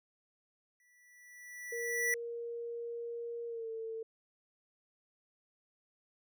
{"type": "tone with exponential growth", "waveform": "square", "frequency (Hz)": 1960, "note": "B6", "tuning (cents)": -14, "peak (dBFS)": -29, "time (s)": [0.8, 2.14], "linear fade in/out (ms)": 1, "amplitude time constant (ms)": 290}
{"type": "tone with pitch glide", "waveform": "sine", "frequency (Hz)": [469.3, 448.6], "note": ["A#4", "A4"], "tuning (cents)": [12, 34], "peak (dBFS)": -38, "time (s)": [1.72, 4.03], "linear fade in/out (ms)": 5, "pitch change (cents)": -78, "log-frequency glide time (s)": [3.47, 3.69]}
{"effects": []}